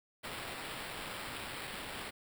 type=noise with sample-and-hold; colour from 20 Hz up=white; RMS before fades=-43 dBFS; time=0.23-2.11 s; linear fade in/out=20 ms; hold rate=6300 Hz; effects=none